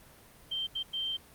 sine tone bursts at uneven times, 3136 Hz, G7, in tune, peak -31 dBFS, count 3, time 0.51-0.67 / 0.75-0.83 / 0.93-1.17 s, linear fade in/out 10 ms, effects pink hiss -56 dBFS RMS until 1.34 s + Opus 32 kbps

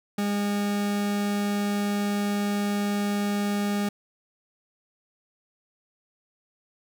40% pulse tone, 204.1 Hz, G#3, 30 cents flat, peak -23 dBFS, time 0.18-3.89 s, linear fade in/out 5 ms, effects none

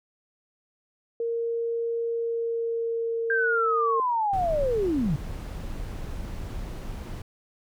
sine tone with pitch glide, 463.9 to 456.7 Hz, A#4 to A#4, -8 to -36 cents, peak -25 dBFS, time 1.2-4 s, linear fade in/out 2 ms, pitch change -28 cents, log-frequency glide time 2.08-3.69 s
sine linear sweep, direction down, 1603 to 130 Hz, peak -22 dBFS, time 3.3-5.16 s, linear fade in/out 2 ms
brown noise, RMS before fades -34 dBFS, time 4.33-7.22 s, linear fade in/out 5 ms
effects none

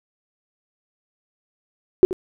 sine tone with echo, 370 Hz, F#4, in tune, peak -6 dBFS, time 2.03-2.05 s, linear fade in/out 0 ms, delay 79 ms, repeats 1, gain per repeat -15 dB, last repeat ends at 2.129 s, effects none

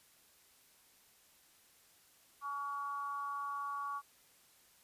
sine tone with amplitude modulation, 1131 Hz, C#6, 34 cents sharp, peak -34 dBFS, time 2.41-4.02 s, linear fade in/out 50 ms, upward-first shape sine, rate 284 Hz, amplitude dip 70%, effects white hiss -66 dBFS RMS until 4.83 s + resampled to 32000 Hz

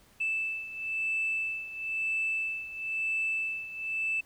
sine beating tone pair, 2637 / 2638 Hz, E7 / E7, 0 / +1 cents, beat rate 1 Hz, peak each -30 / -34 dBFS, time 0.2-4.21 s, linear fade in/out 10 ms, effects tanh soft clip ceiling -23 dBFS + pink hiss -61 dBFS RMS until 4.25 s

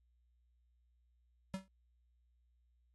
square tone with exponential decay, 190.8 Hz, G3, 47 cents flat, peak -35 dBFS, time 1.54-1.68 s, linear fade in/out 0 ms, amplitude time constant 30 ms, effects added 60 Hz sine -70 dBFS peak until 2.94 s + AAC 32 kbps

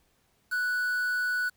triangle tone with quantisation, 1480 Hz, F#6, in tune, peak -24 dBFS, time 0.51-1.5 s, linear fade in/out 20 ms, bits 7, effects pink hiss -69 dBFS RMS until 1.56 s

